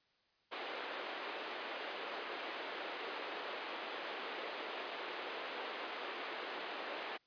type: band-pass noise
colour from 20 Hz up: pink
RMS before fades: -44 dBFS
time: 0.51-7.18 s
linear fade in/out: 20 ms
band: 370 to 3600 Hz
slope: 24 dB/octave
effects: white hiss -75 dBFS RMS until 7.26 s + resampled to 11025 Hz